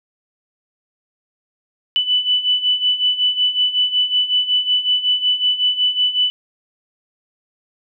sine beating tone pair, 2982 / 2987.4 Hz, F#7 / F#7, +13 / +16 cents, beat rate 5.4 Hz, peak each -20 / -16 dBFS, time 1.96-6.3 s, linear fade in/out 0 ms, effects none

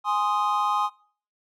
triangle chord, Ab major, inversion none, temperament equal, 830.6 / 1046.5 / 1244.5 Hz, Ab5 / C6 / Eb6, 0 / 0 / 0 cents, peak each -24 dBFS, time 0.04-0.9 s, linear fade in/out 50 ms, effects noise-tail reverb RT60 0.5 s tail -23 dB re dry

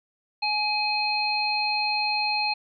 harmonic tone, 840 Hz, G#5, 19 cents sharp, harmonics 1 / 3 / 5, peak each -27 / -27 / -27 dBFS, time 0.42-2.54 s, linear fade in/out 10 ms, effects none

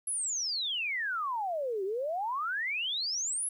sine exponential two-way sweep, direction down then up, 11175 to 371.1 to 11175 Hz, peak -30 dBFS, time 0.07-3.49 s, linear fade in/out 5 ms, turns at 1.84 s, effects 11-bit

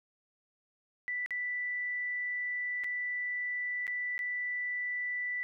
sine tone with dropouts, 1975.5 Hz, B6, in tune, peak -32 dBFS, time 1.08-5.43 s, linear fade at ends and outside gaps 0 ms, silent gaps 1.261-1.307 / 2.837-2.843 / 3.868-3.878 / 4.18-4.191 s, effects none

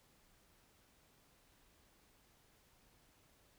silence, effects pink hiss -70 dBFS RMS until 3.58 s

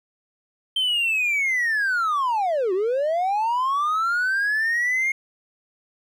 triangle linear two-way sweep, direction down then up, 3136 to 355.9 to 2155 Hz, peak -17 dBFS, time 0.76-5.12 s, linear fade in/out 5 ms, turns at 2.73 s, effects tanh soft clip ceiling -14 dBFS

